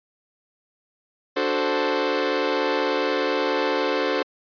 sawtooth chord, D dominant seventh, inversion none, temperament equal, 293.7 / 370 / 440 / 523.3 Hz, D4 / F#4 / A4 / C5, 0 / 0 / 0 / 0 cents, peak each -24 / -24 / -22 / -21 dBFS, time 1.36-4.23 s, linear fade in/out 10 ms, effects resampled to 11025 Hz

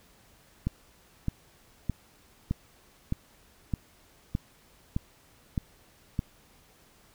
click train, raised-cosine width 5 ms, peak -15 dBFS, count 10, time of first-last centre 0.67-6.191 s, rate 1.63 Hz, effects pink hiss -60 dBFS RMS until 7.14 s

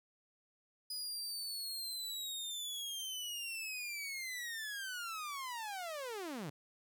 sawtooth linear sweep, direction down, 4978 to 129.3 Hz, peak -37 dBFS, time 0.9-6.5 s, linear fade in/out 5 ms, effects 12-bit

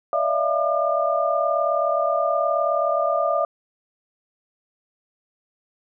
sine tone cluster, 576 / 644 / 683 / 1204 Hz, D5 / E5 / F5 / D6, -34 / -41 / -39 / +43 cents, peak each -24 dBFS, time 0.13-3.45 s, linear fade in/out 2 ms, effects none

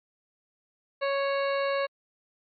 harmonic tone with a mistuned harmonic, 554.4 Hz, C#5, in tune, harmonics 1 / 2 / 3 / 4 / 5 / 7 / 8, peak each -26 / -32 / -36 / -38 / -40 / -43 / -44 dBFS, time 1.01-1.87 s, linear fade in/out 20 ms, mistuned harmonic 8, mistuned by -30 cents, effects MP3 48 kbps

